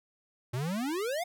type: exponential sweep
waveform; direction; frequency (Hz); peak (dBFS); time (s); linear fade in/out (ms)
square; up; 115.9 to 739; -31; 0.53-1.24; 10
effects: none